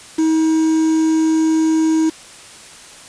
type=tone with quantisation; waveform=triangle; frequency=318.5 Hz; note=D#4; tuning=41 cents sharp; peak=-10 dBFS; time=0.18-2.1 s; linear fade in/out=10 ms; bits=5; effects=white hiss -39 dBFS RMS until 3.08 s + resampled to 22050 Hz